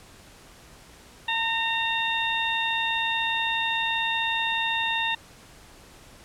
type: harmonic tone with a mistuned harmonic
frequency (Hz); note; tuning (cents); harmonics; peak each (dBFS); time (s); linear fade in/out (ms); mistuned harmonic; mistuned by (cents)
916; A#5; -31; 1 / 2 / 3 / 4; -29 / -29 / -29 / -29; 1.28-5.15; 5; 1; -17
effects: pink hiss -50 dBFS RMS until 6.24 s + low-pass 11000 Hz 12 dB/octave